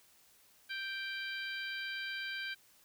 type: harmonic tone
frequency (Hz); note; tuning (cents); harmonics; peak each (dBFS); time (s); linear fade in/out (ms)
784; G5; 0; 2 / 3 / 4 / 5 / 6; -40 / -44 / -46 / -48 / -50; 0.69-2.55; 20
effects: white hiss -65 dBFS RMS until 2.84 s